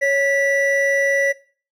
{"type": "tone pair together", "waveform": "triangle", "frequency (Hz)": [554.4, 1960.3], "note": ["C#5", "B6"], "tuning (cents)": [0, -13], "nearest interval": "octave + minor seventh", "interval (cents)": 2187, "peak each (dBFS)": -16, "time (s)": [0.01, 1.33], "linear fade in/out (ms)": 20, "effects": ["noise-tail reverb RT60 0.4 s tail -18 dB re dry"]}